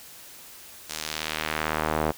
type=tone with band-pass filter sweep; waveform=sawtooth; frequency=77.78 Hz; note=D#2; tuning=in tune; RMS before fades=-29 dBFS; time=0.89-2.12 s; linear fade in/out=10 ms; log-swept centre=7100 to 650 Hz; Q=0.9; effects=white hiss -46 dBFS RMS until 2.17 s